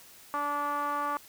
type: tone with low-pass filter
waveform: 5% pulse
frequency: 290 Hz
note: D4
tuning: 22 cents flat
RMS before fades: -31 dBFS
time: 0.34-1.17 s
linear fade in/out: 0 ms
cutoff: 1100 Hz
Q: 5
effects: white hiss -53 dBFS RMS until 1.28 s